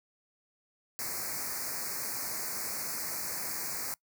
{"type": "band-stop noise", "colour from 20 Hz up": "white", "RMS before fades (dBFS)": -36, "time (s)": [0.99, 3.94], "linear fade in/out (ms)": 0, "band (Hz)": [2400, 4300], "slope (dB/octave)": 96, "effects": ["noise-tail reverb RT60 0.1 s tail -24 dB re dry", "high-pass 100 Hz 12 dB/octave"]}